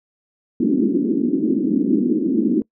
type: band-pass noise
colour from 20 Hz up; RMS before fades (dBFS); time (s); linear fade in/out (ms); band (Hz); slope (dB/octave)
pink; -18; 0.6-2.62; 2; 210 to 350; 48
effects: noise-tail reverb RT60 0.1 s tail -23 dB re dry